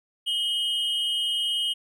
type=tone pair together; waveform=triangle; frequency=2900 / 3159 Hz; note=F#7 / G7; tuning=-35 / +13 cents; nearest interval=minor second; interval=148 cents; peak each=-25 dBFS; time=0.26-1.74 s; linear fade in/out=20 ms; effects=none